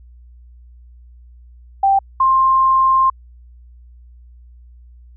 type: tone pair in turn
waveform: sine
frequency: 784 / 1056.3 Hz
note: G5 / C6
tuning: 0 / +16 cents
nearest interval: perfect fourth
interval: 516 cents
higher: second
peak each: -10 dBFS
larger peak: neither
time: 1.83-1.99 / 2.2-3.1 s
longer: second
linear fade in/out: 5 ms
effects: added 60 Hz sine -40 dBFS peak until 5.16 s